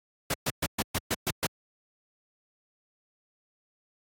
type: noise bursts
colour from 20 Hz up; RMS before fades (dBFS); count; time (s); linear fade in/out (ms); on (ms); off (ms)
pink; -27; 8; 0.3-1.468; 5; 41; 120
effects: high-pass 80 Hz 12 dB/octave + AAC 48 kbps